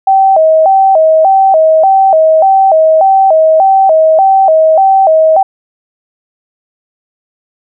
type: tone with vibrato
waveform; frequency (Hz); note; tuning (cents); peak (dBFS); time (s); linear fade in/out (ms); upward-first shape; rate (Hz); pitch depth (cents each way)
sine; 701; F5; +6; -3; 0.07-5.43; 5; square; 1.7; 170
effects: none